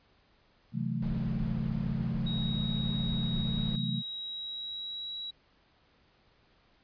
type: chord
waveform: sine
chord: F# half-diminished seventh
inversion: second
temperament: equal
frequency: 130.81 / 164.81 / 185 / 220 Hz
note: C3 / E3 / F#3 / A3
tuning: 0 / 0 / 0 / 0 cents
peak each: -34 / -36 / -37 / -35 dBFS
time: 0.72-4.03 s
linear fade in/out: 50 ms
type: noise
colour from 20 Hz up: brown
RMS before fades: -39 dBFS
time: 1.02-3.76 s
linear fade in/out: 5 ms
type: tone with pitch glide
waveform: sine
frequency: 3800 to 3887 Hz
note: A#7 to B7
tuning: +33 to -28 cents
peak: -36 dBFS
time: 2.26-5.31 s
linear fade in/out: 10 ms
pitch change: +39 cents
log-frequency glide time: 3.41-5.16 s
effects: pink hiss -66 dBFS RMS until 6.83 s + resampled to 11025 Hz